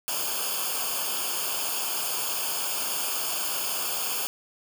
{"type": "noise with comb filter", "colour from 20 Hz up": "white", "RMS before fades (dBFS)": -29, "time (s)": [0.08, 4.27], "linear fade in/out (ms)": 0, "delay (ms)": 0.51, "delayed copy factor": -0.9, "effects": []}